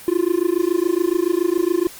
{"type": "tone with amplitude modulation", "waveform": "triangle", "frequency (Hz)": 349.2, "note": "F4", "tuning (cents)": 0, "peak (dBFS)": -10, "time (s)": [0.08, 1.87], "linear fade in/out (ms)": 0, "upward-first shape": "sine", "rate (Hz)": 27.1, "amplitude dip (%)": 100, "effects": ["white hiss -39 dBFS RMS until 1.99 s", "Opus 32 kbps"]}